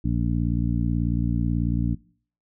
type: harmonic tone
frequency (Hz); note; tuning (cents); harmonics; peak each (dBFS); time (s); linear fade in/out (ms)
58.27; A#1; 0; 1 / 2 / 3 / 4 / 5; -26 / -26 / -27 / -29 / -30; 0.04-1.95; 10
effects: noise-tail reverb RT60 0.5 s tail -22 dB re dry